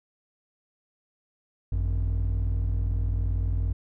triangle tone pair together, 51.91 / 92.5 Hz, G#1 / F#2, 0 / 0 cents, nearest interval minor seventh, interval 1000 cents, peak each -22 / -24 dBFS, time 1.72-3.73 s, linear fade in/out 5 ms, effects tanh soft clip ceiling -18 dBFS

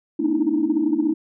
sine tone cluster, 221.1 / 250.7 / 293.8 / 307.3 / 324.7 Hz, A3 / B3 / D4 / D#4 / E4, +9 / +26 / +1 / -21 / -26 cents, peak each -29 / -30 / -22 / -22 / -21 dBFS, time 0.19-1.14 s, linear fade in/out 10 ms, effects tanh soft clip ceiling -10 dBFS

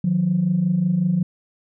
sine tone pair together, 155.4 / 180.85 Hz, D#3 / F#3, -2 / -39 cents, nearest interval minor third, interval 263 cents, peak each -22 / -17 dBFS, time 0.04-1.23 s, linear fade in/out 5 ms, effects tanh soft clip ceiling -10 dBFS

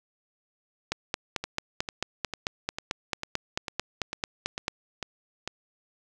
two click trains, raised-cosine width 0.2 ms, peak -15 / -10 dBFS, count 10 / 18, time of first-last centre 1.44-5.476 / 0.92-4.681 s, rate 2.23 / 4.52 Hz, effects none

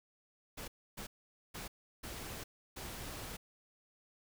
pink noise bursts at uneven times, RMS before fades -45 dBFS, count 5, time 0.57-0.68 / 0.97-1.07 / 1.54-1.68 / 2.03-2.44 / 2.76-3.37 s, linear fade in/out 10 ms, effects none

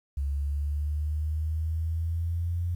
sine linear sweep, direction up, 69.3 to 87.5 Hz, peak -26 dBFS, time 0.17-2.75 s, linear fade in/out 5 ms, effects 10-bit

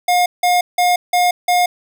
square tone bursts, 714 Hz, F5, 38 cents sharp, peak -12 dBFS, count 5, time 0.08-1.66 s, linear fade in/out 5 ms, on 180 ms, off 170 ms, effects none

